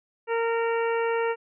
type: harmonic tone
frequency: 460.6 Hz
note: A#4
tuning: 21 cents flat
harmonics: 1 / 2 / 3 / 4 / 5 / 6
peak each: -24 / -30 / -34 / -36 / -38 / -40 dBFS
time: 0.27-1.36 s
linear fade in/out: 50 ms
effects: none